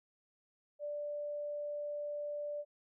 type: tone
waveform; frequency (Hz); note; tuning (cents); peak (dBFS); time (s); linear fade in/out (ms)
sine; 587.3; D5; 0; -37; 0.79-2.65; 50
effects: none